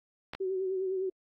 clicks, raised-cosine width 0.3 ms, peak -21 / -22 dBFS, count 2, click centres 0.335 / 0.35 s
sine tone with vibrato, 378 Hz, F#4, 37 cents sharp, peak -29 dBFS, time 0.4-1.1 s, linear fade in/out 10 ms, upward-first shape sine, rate 9.8 Hz, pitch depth 40 cents each way
effects AAC 64 kbps

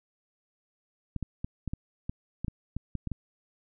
clicks, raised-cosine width 5 ms, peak -20 dBFS, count 12, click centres 1.163 / 1.227 / 1.445 / 1.677 / 1.735 / 2.095 / 2.446 / 2.482 / 2.766 / 2.953 / 3.073 / 3.117 s, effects none

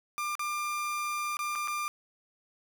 30% pulse tone with dropouts, 1195 Hz, D6, 30 cents sharp, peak -28 dBFS, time 0.18-1.88 s, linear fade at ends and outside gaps 0 ms, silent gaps 0.353-0.394 / 1.369-1.391 / 1.553-1.557 / 1.675-1.681 s, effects 10-bit

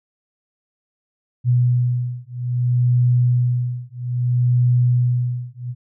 sine beating tone pair, 122.8 / 123.41 Hz, B2 / B2, -9 / -1 cents, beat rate 0.61 Hz, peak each -18 dBFS, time 1.44-5.75 s, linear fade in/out 50 ms, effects none

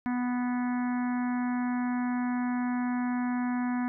harmonic tone with a mistuned harmonic, 246.9 Hz, B3, in tune, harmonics 1 / 3 / 4 / 5 / 6 / 7 / 8 / 9, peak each -27 / -39 / -40 / -46 / -45 / -44 / -50 / -50 dBFS, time 0.06-3.88 s, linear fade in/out 0 ms, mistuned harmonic 9, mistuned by -23 cents, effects none

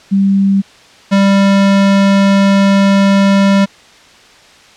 sine / square tone pair in turn, 196 / 197.1 Hz, G3 / G3, 0 / +10 cents, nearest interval unison, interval 10 cents, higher second, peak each -7 dBFS, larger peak neither, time 0.11-0.62 / 1.11-3.66 s, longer second, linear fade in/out 20 ms, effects white hiss -41 dBFS RMS until 4.76 s + low-pass 5000 Hz 12 dB/octave

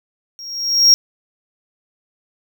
triangle tone with level ramp, 5588 Hz, F8, in tune, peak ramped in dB -31 to -3 dBFS, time 0.39-0.94 s, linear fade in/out 0 ms, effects none

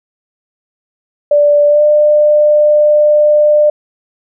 sine tone with pitch glide, 585 to 598.3 Hz, D5 to D5, -7 to +32 cents, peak -5 dBFS, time 1.31-3.7 s, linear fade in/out 5 ms, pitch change +39 cents, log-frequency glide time 1.67-1.83 s, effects none

